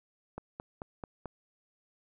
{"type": "click train", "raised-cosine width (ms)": 1, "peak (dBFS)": -25, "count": 5, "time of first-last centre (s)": [0.38, 1.257], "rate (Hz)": 4.56, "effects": []}